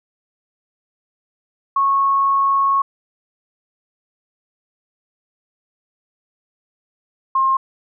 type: tone pair in turn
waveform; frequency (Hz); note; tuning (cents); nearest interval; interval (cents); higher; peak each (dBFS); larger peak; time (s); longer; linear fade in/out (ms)
sine; 1099 / 1065.9; C#6 / C6; -15 / +32; minor second; 53; first; -13; neither; 1.76-2.82 / 7.35-7.57; first; 5
effects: none